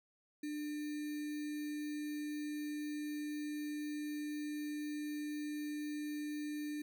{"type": "tone with sample-and-hold", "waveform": "sine", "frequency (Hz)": 298, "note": "D4", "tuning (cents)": 25, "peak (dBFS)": -38, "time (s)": [0.43, 6.82], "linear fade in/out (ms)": 5, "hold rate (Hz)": 2100, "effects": []}